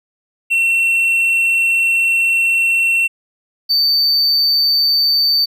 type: tone pair in turn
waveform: triangle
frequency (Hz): 2712 / 4574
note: E7 / D8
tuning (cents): +49 / -47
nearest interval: major sixth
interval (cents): 904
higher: second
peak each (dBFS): -10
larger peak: neither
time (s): 0.5-3.08 / 3.69-5.46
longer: first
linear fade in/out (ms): 20
effects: none